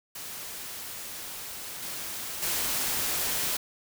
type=noise with level steps; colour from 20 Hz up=white; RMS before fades=-39 / -36 / -29 dBFS; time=0.15-3.57 s; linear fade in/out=5 ms; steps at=1.82 / 2.42 s; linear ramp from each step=10 ms; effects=none